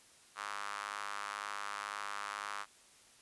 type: tone with high-pass filter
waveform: square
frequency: 51 Hz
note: G#1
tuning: 31 cents flat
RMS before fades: -42 dBFS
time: 0.35-2.66 s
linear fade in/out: 50 ms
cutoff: 1200 Hz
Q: 3.1
effects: white hiss -62 dBFS RMS until 3.21 s + resampled to 24000 Hz